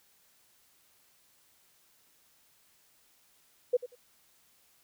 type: tone with echo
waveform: sine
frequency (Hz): 492.8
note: B4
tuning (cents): -4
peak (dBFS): -21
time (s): 3.73-3.77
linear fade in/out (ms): 10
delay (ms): 93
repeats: 2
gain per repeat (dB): -15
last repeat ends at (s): 3.956
effects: white hiss -66 dBFS RMS until 4.83 s